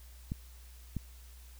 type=clicks; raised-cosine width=5 ms; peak=-22 dBFS; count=2; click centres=0.319 / 0.967 s; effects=added 61 Hz sine -50 dBFS peak until 1.59 s + white hiss -60 dBFS RMS until 1.59 s